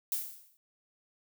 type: noise with exponential decay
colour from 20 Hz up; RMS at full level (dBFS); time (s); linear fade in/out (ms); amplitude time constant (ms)
violet; -30; 0.12-0.57; 0; 96
effects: none